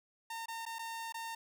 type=tone with dropouts; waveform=sawtooth; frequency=912 Hz; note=A#5; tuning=38 cents flat; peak=-36 dBFS; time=0.3-1.35 s; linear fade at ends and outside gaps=5 ms; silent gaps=0.459-0.482 / 0.654-0.662 / 0.786-0.791 / 1.124-1.142 s; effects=13-bit